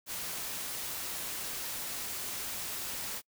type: noise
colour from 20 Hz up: white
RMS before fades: -38 dBFS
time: 0.06-3.22 s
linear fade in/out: 50 ms
effects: noise-tail reverb RT60 0.1 s tail -26 dB re dry